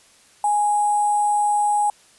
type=tone with sample-and-hold; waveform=sine; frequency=830.6 Hz; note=G#5; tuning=in tune; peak=-16 dBFS; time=0.44-1.9 s; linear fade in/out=2 ms; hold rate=8820 Hz; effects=white hiss -53 dBFS RMS until 2.18 s + resampled to 24000 Hz